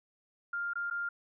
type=tone with dropouts; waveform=sine; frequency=1400 Hz; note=F6; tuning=4 cents sharp; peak=-32 dBFS; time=0.53-1.09 s; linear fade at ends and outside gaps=5 ms; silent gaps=0.735-0.755 / 0.901-0.909 s; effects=none